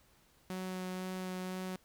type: tone with vibrato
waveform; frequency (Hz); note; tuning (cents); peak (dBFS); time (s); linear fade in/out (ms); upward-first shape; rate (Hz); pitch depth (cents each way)
sawtooth; 185; F#3; 0; -34; 0.5-1.76; 0; sine; 2; 9
effects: pink hiss -67 dBFS RMS until 1.84 s